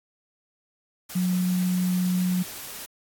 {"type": "tone in noise", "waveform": "sine", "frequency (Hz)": 181.6, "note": "F#3", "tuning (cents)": -32, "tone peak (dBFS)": -21, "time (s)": [1.15, 2.43], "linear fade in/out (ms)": 10, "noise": "white", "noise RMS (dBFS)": -38, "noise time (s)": [1.09, 2.86], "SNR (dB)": 14, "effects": ["AAC 64 kbps"]}